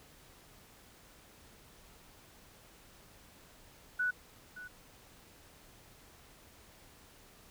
sine tone with echo, 1480 Hz, F#6, in tune, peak -29 dBFS, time 3.99-4.11 s, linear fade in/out 10 ms, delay 570 ms, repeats 1, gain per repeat -15 dB, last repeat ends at 4.68 s, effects pink hiss -59 dBFS RMS until 7.5 s

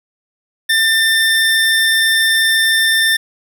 25% pulse tone, 1793 Hz, A6, 32 cents sharp, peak -7 dBFS, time 0.69-3.17 s, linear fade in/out 10 ms, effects none

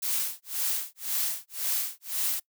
blue noise with tremolo, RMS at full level -27 dBFS, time 0.02-2.4 s, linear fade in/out 10 ms, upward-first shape sine, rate 1.9 Hz, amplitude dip 100%, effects noise-tail reverb RT60 0.1 s tail -23 dB re dry

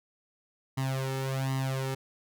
sawtooth tone with flanger, 133.3 Hz, C3, 33 cents sharp, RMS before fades -31 dBFS, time 0.77-1.95 s, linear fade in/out 10 ms, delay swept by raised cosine 1 to 2.3 ms, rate 1.3 Hz, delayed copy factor +0.9, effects none

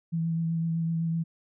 sine tone with vibrato, 164.81 Hz, E3, in tune, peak -25 dBFS, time 0.12-1.24 s, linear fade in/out 20 ms, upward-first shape triangle, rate 7.9 Hz, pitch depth 21 cents each way, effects none

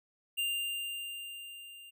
square tone with level ramp, 2794 Hz, F7, in tune, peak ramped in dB -30 to -50 dBFS, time 0.37-1.91 s, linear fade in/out 20 ms, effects none

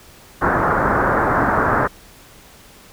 white low-pass noise, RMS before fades -17 dBFS, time 0.41-1.88 s, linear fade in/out 20 ms, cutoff 1600 Hz, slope 48 dB/octave, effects pink hiss -45 dBFS RMS until 2.92 s

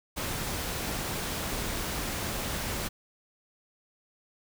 pink noise, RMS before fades -33 dBFS, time 0.16-2.89 s, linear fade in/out 20 ms, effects none

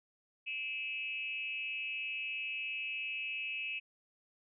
sine tone with frequency modulation, 2600 Hz, E7, 24 cents flat, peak -36 dBFS, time 0.46-3.8 s, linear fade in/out 20 ms, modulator 257 Hz, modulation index 0.72, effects none

